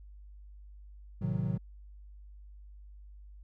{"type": "chord", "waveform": "triangle", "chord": "A diminished seventh", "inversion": "none", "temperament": "equal with one note detuned", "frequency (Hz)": [110, 130.81, 157.55, 185], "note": ["A2", "C3", "Eb3", "Gb3"], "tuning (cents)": [0, 0, 22, 0], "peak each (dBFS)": -33, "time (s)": [1.21, 1.58], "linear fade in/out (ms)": 10, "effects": ["added 50 Hz sine -48 dBFS peak until 3.43 s"]}